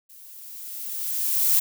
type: noise with level ramp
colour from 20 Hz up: violet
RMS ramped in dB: -48 to -18 dBFS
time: 0.09-1.6 s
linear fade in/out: 10 ms
effects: none